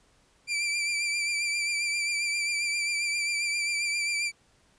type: tone with vibrato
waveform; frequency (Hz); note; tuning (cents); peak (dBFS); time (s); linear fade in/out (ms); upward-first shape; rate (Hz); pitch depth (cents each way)
sawtooth; 2349; D7; 0; -23; 0.47-4.32; 50; triangle; 7.5; 42
effects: pink hiss -64 dBFS RMS until 4.78 s + resampled to 22050 Hz